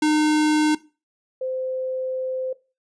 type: tone pair in turn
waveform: square / sine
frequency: 305.2 / 517.6 Hz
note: D#4 / C5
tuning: -33 / -19 cents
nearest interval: major sixth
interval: 914 cents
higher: second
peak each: -17 / -24 dBFS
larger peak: first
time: 0.02-0.75 / 1.41-2.53 s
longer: second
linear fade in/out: 5 ms
effects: noise-tail reverb RT60 0.3 s tail -18 dB re dry + resampled to 22050 Hz